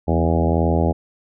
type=harmonic tone with a mistuned harmonic; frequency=82.2 Hz; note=E2; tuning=4 cents flat; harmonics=1 / 2 / 3 / 4 / 5 / 6 / 7 / 8 / 9 / 10; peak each=-19 / -22 / -24 / -25 / -26 / -27 / -27 / -28 / -29 / -29 dBFS; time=0.07-0.93 s; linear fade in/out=20 ms; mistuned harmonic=2; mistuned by=+42 cents; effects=none